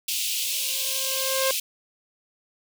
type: high-pass noise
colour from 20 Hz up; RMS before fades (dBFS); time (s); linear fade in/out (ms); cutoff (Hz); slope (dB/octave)
pink; -27; 0.08-1.6; 5; 2600; 48
type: tone with exponential growth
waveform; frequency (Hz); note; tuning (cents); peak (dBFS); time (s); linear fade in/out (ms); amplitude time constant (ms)
sawtooth; 531; C5; +25; -17; 0.31-1.51; 2; 260
effects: none